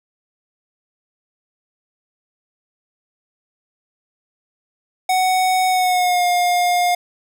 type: tone with pitch glide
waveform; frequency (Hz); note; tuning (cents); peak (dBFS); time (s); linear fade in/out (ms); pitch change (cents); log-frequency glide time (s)
square; 744 to 710.8; F#5 to F5; +9 to +30; -15; 5.09-6.95; 5; -79; 5.68-6.25
effects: none